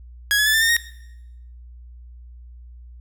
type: tone with pitch steps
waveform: sawtooth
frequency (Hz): 1661.2 / 1700 / 1739.8 / 1780.4 / 1822 / 1864.6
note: G#6 / G#6 / A6 / A6 / A#6 / A#6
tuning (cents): 0 / +40 / -20 / +20 / -40 / 0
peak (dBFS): -12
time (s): 0.31-0.766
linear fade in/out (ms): 0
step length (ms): 76
effects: noise-tail reverb RT60 0.9 s tail -19 dB re dry + added 60 Hz sine -39 dBFS peak until 3 s